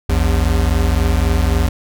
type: tone pair together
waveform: square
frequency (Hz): 57.2 / 80.9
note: A#1 / E2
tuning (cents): -32 / -32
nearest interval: tritone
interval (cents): 600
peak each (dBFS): -16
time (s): 0.09-1.69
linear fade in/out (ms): 5
effects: none